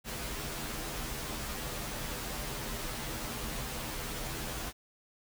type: noise with comb filter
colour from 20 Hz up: pink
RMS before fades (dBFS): -38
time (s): 0.04-4.73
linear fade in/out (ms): 50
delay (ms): 11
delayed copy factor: -0.95
effects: none